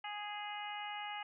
harmonic tone, 414.9 Hz, G#4, 2 cents flat, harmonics 2 / 3 / 4 / 5 / 6 / 7, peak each -43 / -50 / -51 / -48 / -52 / -48 dBFS, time 0.04-1.23 s, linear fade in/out 5 ms, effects none

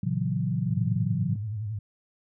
sine chord, F# dominant seventh, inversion first, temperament equal with one note detuned, 116.54 / 137.95 / 164.81 / 185 Hz, A#2 / C#3 / E3 / F#3, 0 / -8 / 0 / 0 cents, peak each -30 dBFS, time 0.03-1.36 s, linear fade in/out 5 ms
sine tone with vibrato, 106.7 Hz, G#2, 47 cents sharp, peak -29 dBFS, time 0.7-1.79 s, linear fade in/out 5 ms, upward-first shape triangle, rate 11 Hz, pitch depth 130 cents each way
effects none

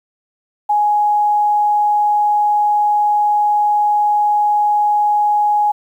sine tone, 834 Hz, G#5, 7 cents sharp, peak -11 dBFS, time 0.69-5.72 s, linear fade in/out 10 ms, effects 8-bit

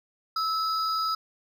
triangle tone pair together, 1304 / 4935 Hz, E6 / D#8, -19 / -15 cents, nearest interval octave + major seventh, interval 2304 cents, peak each -24 / -30 dBFS, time 0.36-1.15 s, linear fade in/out 5 ms, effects none

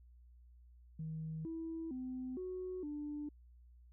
sine tone with pitch steps, 158.6 / 326.5 / 256 / 368.5 / 295.3 Hz, D#3 / E4 / C4 / F#4 / D4, +33 / -17 / -38 / -7 / +10 cents, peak -39 dBFS, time 0.99-3.29 s, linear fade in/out 5 ms, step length 460 ms, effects tanh soft clip ceiling -35 dBFS + added 60 Hz sine -58 dBFS peak until 3.92 s

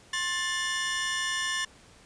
sawtooth tone cluster, 1061 / 1762 / 2906 Hz, C6 / A6 / F#7, +24 / +2 / -32 cents, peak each -32 / -26 / -31 dBFS, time 0.13-1.65 s, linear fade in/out 5 ms, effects pink hiss -55 dBFS RMS until 2.05 s + resampled to 22050 Hz

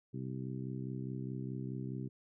harmonic tone, 64.8 Hz, C2, 16 cents flat, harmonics 2 / 3 / 4 / 5 / 6, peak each -40 / -44 / -46 / -48 / -50 dBFS, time 0.13-2.09 s, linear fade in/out 20 ms, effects none

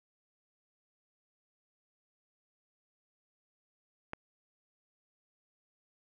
click, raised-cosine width 0.5 ms, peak -22 dBFS, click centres 4.134 s, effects none

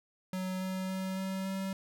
square tone with pitch steps, 186 / 187.51 / 189.03 / 190.57 / 192.11 Hz, F#3 / F#3 / F#3 / G3 / G3, +9 / +23 / +37 / -49 / -35 cents, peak -34 dBFS, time 0.33-1.73 s, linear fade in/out 2 ms, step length 280 ms, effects none

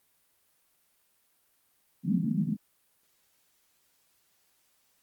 pink band-pass noise, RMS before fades -28 dBFS, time 2.03-2.57 s, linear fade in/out 50 ms, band 170 to 230 Hz, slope 48 dB/octave, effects white hiss -70 dBFS RMS until 5.02 s + Opus 32 kbps

